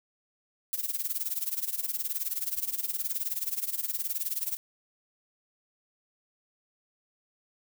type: noise with tremolo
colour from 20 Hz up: violet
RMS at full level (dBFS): -29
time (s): 0.73-4.57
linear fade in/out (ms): 0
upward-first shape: sine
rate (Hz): 19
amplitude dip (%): 85
effects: none